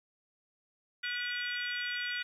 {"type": "harmonic tone with a mistuned harmonic", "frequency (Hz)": 487.5, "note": "B4", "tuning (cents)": -23, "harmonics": [3, 4, 5, 6, 7, 8, 9], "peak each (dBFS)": [-37, -39, -40, -42, -46, -47, -47], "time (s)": [1.03, 2.23], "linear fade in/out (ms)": 10, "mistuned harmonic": 8, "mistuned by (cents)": -61, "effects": ["11-bit"]}